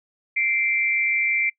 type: tone pair together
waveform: sine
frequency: 2093 / 2339 Hz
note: C7 / D7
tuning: 0 / -8 cents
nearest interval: major second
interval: 192 cents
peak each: -22 dBFS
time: 0.36-1.5 s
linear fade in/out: 10 ms
effects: noise-tail reverb RT60 0.1 s tail -24 dB re dry